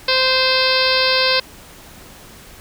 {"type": "harmonic tone with a mistuned harmonic", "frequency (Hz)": 519, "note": "C5", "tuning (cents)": -14, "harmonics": [1, 2, 3, 4, 5, 6, 7, 8, 9, 10], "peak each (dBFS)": [-20, -23, -23, -25, -22, -26, -24, -21, -21, -25], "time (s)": [0.08, 1.4], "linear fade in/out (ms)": 5, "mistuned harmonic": 6, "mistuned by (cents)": 30, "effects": ["pink hiss -41 dBFS RMS until 2.6 s"]}